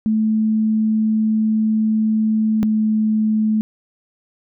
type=tone pair in turn; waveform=sine; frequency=218 / 216.5 Hz; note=A3 / A3; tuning=-16 / -28 cents; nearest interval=unison; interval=12 cents; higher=first; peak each=-14 / -14 dBFS; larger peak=neither; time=0.06-2.63 / 2.63-3.61 s; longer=first; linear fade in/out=0 ms; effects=none